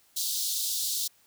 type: high-pass noise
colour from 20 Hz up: pink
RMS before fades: -30 dBFS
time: 0.16-1.08 s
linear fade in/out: 10 ms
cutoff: 3600 Hz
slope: 48 dB/octave
effects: white hiss -63 dBFS RMS until 1.26 s